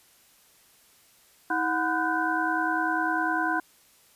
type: tone cluster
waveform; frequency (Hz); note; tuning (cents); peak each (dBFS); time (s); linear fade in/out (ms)
sine; 321.2 / 733 / 1009 / 1472 / 1542; E4 / F#5 / B5 / F#6 / G6; -45 / -16 / +37 / -9 / -29; -30; 1.5-3.6; 5
effects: white hiss -59 dBFS RMS until 4.15 s + resampled to 32000 Hz